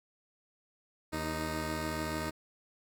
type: tone pair together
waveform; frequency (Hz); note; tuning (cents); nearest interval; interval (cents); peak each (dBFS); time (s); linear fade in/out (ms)
10% pulse; 79.22 / 310; D#2 / D#4; +32 / -6; 2 octaves; 2362; -28; 1.12-2.31; 20
effects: none